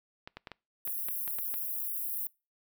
clicks, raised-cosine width 0.3 ms, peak -26 dBFS, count 9, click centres 0.275 / 0.37 / 0.472 / 0.517 / 0.875 / 1.086 / 1.278 / 1.387 / 1.541 s
white high-pass noise, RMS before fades -35 dBFS, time 0.85-2.27 s, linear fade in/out 2 ms, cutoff 11000 Hz, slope 48 dB/octave
effects noise-tail reverb RT60 0.3 s tail -25 dB re dry

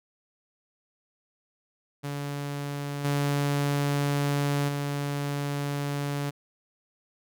sawtooth tone with level steps, 143 Hz, D3, 46 cents flat, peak -27 / -20 / -24 dBFS, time 2.03-6.31 s, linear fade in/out 20 ms, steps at 3.04 / 4.68 s, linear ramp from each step 10 ms, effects none

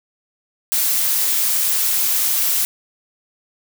blue noise, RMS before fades -18 dBFS, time 0.72-2.65 s, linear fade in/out 0 ms, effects none

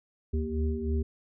sine tone cluster, 73.3 / 76.5 / 233.7 / 391.4 Hz, D2 / D#2 / A#3 / G4, -3 / -29 / +5 / -3 cents, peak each -31 / -31 / -34 / -35 dBFS, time 0.33-1.03 s, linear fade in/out 10 ms, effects none

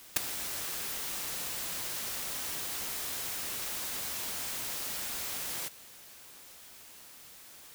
white noise with ADSR envelope, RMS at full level -22 dBFS, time 0.16-5.69 s, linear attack 7 ms, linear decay 9 ms, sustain -15 dB, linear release 19 ms, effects white hiss -52 dBFS RMS until 7.74 s

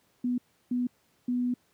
sine tone bursts at uneven times, 246.5 Hz, B3, 3 cents flat, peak -25 dBFS, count 3, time 0.24-0.38 / 0.71-0.87 / 1.28-1.54 s, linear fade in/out 5 ms, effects pink hiss -68 dBFS RMS until 1.73 s + high-pass 100 Hz 12 dB/octave

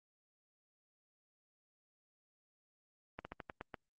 slowing click train, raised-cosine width 0.5 ms, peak -28 dBFS, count 7, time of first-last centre 3.19-3.742 s, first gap 60 ms, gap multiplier 1.17, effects Opus 24 kbps

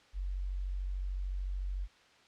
sine tone, 46.78 Hz, F#1, 20 cents sharp, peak -33 dBFS, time 0.13-1.88 s, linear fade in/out 50 ms, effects white hiss -62 dBFS RMS until 2.27 s + low-pass 4000 Hz 12 dB/octave

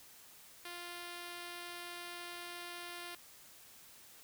5% pulse tone, 349.2 Hz, F4, in tune, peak -33 dBFS, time 0.65-3.15 s, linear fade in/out 2 ms, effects white hiss -58 dBFS RMS until 4.23 s

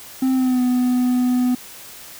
triangle tone with pitch glide, 261.6 to 249.4 Hz, C4 to B3, 0 to +17 cents, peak -13 dBFS, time 0.22-1.55 s, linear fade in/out 5 ms, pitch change -83 cents, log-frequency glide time 0.33-0.62 s, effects white hiss -39 dBFS RMS until 2.19 s

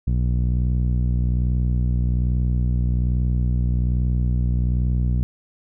sawtooth tone with low-pass filter, 61.2 Hz, B1, 15 cents flat, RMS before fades -20 dBFS, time 0.07-5.23 s, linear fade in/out 0 ms, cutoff 160 Hz, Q 1.3, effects none

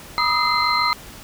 sine tone cluster, 967 / 1227 / 1274 / 2075 / 4126 Hz, B5 / D#6 / D#6 / C7 / C8, -37 / -25 / +41 / -15 / -25 cents, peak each -23 dBFS, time 0.18-0.93 s, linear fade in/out 0 ms, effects pink hiss -40 dBFS RMS until 1.23 s

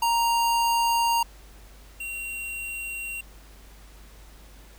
square tone pair in turn, 932.3 / 2749 Hz, A#5 / F7, 0 / -28 cents, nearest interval octave + perfect fifth, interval 1872 cents, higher second, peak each -21 / -32 dBFS, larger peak first, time 0.02-1.23 / 2-3.21 s, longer neither, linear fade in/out 5 ms, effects added 50 Hz sine -47 dBFS peak until 4.78 s + pink hiss -53 dBFS RMS until 4.78 s

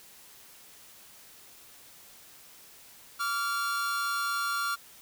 45% pulse tone pair together, 1151 / 1390 Hz, D6 / F6, -35 / -9 cents, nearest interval minor third, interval 326 cents, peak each -33 / -30 dBFS, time 3.19-4.76 s, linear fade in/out 20 ms, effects white hiss -53 dBFS RMS until 5.01 s

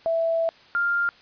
sine tone pair in turn, 660 / 1398.5 Hz, E5 / F6, +2 / +2 cents, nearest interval octave + minor second, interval 1300 cents, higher second, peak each -20 dBFS, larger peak neither, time 0.06-0.49 / 0.75-1.09 s, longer first, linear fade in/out 0 ms, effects white hiss -52 dBFS RMS until 1.21 s + resampled to 11025 Hz

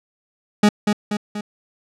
40% pulse tone with echo, 208.3 Hz, G#3, 5 cents sharp, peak -9 dBFS, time 0.63-0.69 s, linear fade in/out 5 ms, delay 240 ms, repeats 3, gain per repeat -5 dB, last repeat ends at 1.41 s, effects low-pass 8000 Hz 12 dB/octave

